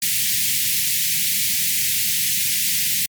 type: band-stop noise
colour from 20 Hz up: white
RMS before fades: -20 dBFS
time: 0.02-3.06 s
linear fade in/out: 5 ms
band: 210 to 1900 Hz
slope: 48 dB/octave
effects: high-pass 100 Hz 12 dB/octave + MP3 96 kbps